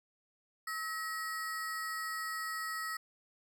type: ring-modulated tone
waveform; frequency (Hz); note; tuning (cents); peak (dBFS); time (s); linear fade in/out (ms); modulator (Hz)
square; 1600; G6; +35; -34; 0.67-2.97; 5; 307
effects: none